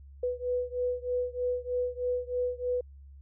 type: beating tone pair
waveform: sine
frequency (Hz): 493.9 / 497.1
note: B4 / B4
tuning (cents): 0 / +11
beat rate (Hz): 3.2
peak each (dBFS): -31 / -32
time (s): 0.23-2.81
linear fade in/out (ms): 5
effects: added 69 Hz sine -47 dBFS peak until 3.21 s